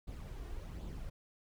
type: noise with flanger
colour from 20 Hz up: brown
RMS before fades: -44 dBFS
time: 0.07-1.1 s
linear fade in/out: 10 ms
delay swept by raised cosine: 0.25 to 2.75 ms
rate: 1.3 Hz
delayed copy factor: +0.5
effects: none